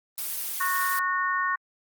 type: noise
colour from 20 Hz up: blue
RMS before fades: -31 dBFS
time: 0.18-0.99 s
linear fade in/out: 0 ms
type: harmonic tone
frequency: 366.9 Hz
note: F#4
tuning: 15 cents flat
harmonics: 3 / 4 / 5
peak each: -26 / -31 / -28 dBFS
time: 0.6-1.56 s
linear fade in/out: 10 ms
effects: Opus 24 kbps